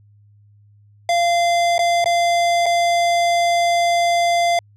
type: tone with dropouts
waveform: square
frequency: 690 Hz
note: F5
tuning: 21 cents flat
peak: -15 dBFS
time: 1.09-4.59 s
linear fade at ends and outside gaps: 2 ms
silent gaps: 1.781-1.791 / 2.043-2.058 / 2.659-2.663 s
effects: added 103 Hz sine -48 dBFS peak until 4.76 s + low-pass 8000 Hz 12 dB/octave